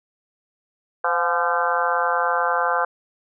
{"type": "harmonic tone with a mistuned harmonic", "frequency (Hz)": 171.2, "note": "F3", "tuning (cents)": -34, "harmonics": [3, 4, 5, 6, 7, 8, 9], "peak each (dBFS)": [-26, -26, -26, -26, -26, -26, -26], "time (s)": [1.04, 2.85], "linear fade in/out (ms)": 5, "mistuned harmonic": 4, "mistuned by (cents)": 60, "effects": []}